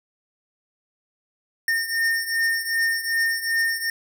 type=beating tone pair; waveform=square; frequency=1823 / 1825.6 Hz; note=A#6 / A#6; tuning=-39 / -37 cents; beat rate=2.6 Hz; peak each=-23 / -27 dBFS; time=1.68-3.9 s; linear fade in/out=2 ms; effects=none